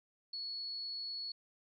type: tone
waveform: sine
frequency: 4384 Hz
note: C#8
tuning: 20 cents flat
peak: -39 dBFS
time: 0.33-1.32 s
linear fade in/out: 5 ms
effects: none